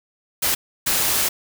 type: noise bursts at uneven times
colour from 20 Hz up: white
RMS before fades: -20 dBFS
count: 2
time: 0.42-0.55 / 0.86-1.29 s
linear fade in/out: 10 ms
effects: none